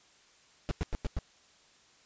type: noise bursts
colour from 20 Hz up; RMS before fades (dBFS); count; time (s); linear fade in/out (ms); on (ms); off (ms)
brown; -30; 5; 0.69-1.188; 0; 22; 97
effects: white hiss -62 dBFS RMS until 2.05 s + resampled to 16000 Hz